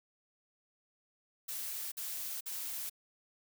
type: noise bursts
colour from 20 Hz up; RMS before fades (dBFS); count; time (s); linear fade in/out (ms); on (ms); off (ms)
blue; -40; 3; 1.48-2.898; 10; 440; 49
effects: none